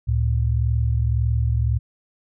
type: tone pair together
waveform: sine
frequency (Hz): 71.2 / 113.02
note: C#2 / A2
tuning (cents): +47 / +47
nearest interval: minor sixth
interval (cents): 800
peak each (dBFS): -20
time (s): 0.07-1.79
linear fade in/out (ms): 20
effects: none